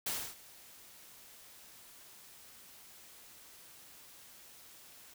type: noise with ADSR envelope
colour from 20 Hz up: white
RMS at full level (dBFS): -35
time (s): 0.06-5.14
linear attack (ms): 7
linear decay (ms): 280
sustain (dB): -21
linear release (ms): 8
effects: none